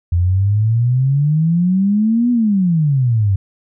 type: exponential two-way sweep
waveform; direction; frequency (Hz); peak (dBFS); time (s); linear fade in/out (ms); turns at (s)
sine; up then down; 84.4 to 246.9 to 94.1; -11; 0.12-3.36; 5; 2.31
effects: none